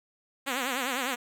5% pulse tone with vibrato, 258.8 Hz, C4, 19 cents flat, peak -17 dBFS, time 0.46-1.16 s, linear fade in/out 20 ms, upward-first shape triangle, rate 9.9 Hz, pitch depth 160 cents each way, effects none

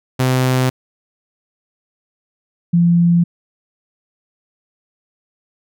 sawtooth / sine tone pair in turn, 128.7 / 171.68 Hz, C3 / F3, -28 / -29 cents, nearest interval perfect fourth, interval 499 cents, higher second, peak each -9 dBFS, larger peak neither, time 0.19-0.7 / 2.73-3.24 s, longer neither, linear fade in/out 10 ms, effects none

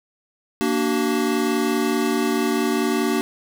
square chord, Bb augmented, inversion none, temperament equal with one note detuned, 233.1 / 293.7 / 378.4 Hz, Bb3 / D4 / F#4, 0 / 0 / +39 cents, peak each -24 / -24 / -24 dBFS, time 0.61-3.21 s, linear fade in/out 0 ms, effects none

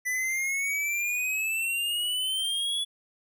square exponential sweep, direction up, 1983 to 3417 Hz, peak -27 dBFS, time 0.05-2.85 s, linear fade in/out 20 ms, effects none

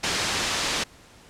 white low-pass noise, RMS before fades -26 dBFS, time 0.03-0.84 s, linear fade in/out 10 ms, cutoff 5700 Hz, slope 12 dB/octave, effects pink hiss -51 dBFS RMS until 1.29 s + low-pass 9000 Hz 12 dB/octave

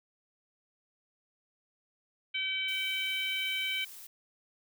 harmonic tone, 767 Hz, G5, 38 cents flat, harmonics 2 / 3 / 4 / 5, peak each -44 / -33 / -34 / -44 dBFS, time 2.34-3.85 s, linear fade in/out 10 ms
blue noise, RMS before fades -48 dBFS, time 2.68-4.07 s, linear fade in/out 5 ms
effects none

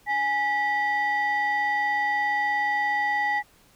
sine tone pair together, 830.6 / 1952.8 Hz, G#5 / B6, 0 / -20 cents, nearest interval octave + minor third, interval 1480 cents, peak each -23 dBFS, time 0.06-3.43 s, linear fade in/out 50 ms, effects tanh soft clip ceiling -18 dBFS + pink hiss -58 dBFS RMS until 3.75 s

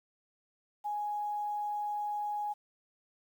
sine tone with quantisation, 832 Hz, G#5, 3 cents sharp, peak -32 dBFS, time 0.84-2.54 s, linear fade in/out 20 ms, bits 10, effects none

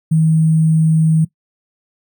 sine tone with sample-and-hold, 159.6 Hz, D#3, 44 cents sharp, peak -9 dBFS, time 0.11-1.25 s, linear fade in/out 10 ms, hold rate 8820 Hz, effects noise-tail reverb RT60 0.1 s tail -19 dB re dry

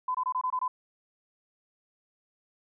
sine tone bursts, 1013 Hz, B5, 44 cents sharp, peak -26 dBFS, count 7, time 0.08-0.68 s, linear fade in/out 5 ms, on 66 ms, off 23 ms, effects none

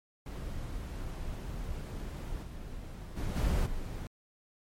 brown noise with level steps, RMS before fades -38 / -42 / -33 / -28 / -38 dBFS, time 0.26-4.07 s, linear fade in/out 2 ms, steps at 2.42 / 3.16 / 3.35 / 3.65 s, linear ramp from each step 20 ms, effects MP3 64 kbps

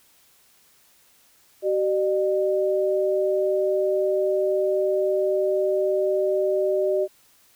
sine tone pair together, 381 / 604.8 Hz, G4 / D#5, -49 / -49 cents, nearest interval minor sixth, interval 800 cents, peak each -22 dBFS, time 1.62-7.08 s, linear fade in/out 50 ms, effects white hiss -58 dBFS RMS until 7.55 s

